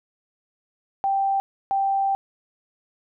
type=tone bursts at uneven times; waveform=sine; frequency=784 Hz; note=G5; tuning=in tune; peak=-19 dBFS; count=2; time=1.04-1.4 / 1.71-2.15 s; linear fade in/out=0 ms; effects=none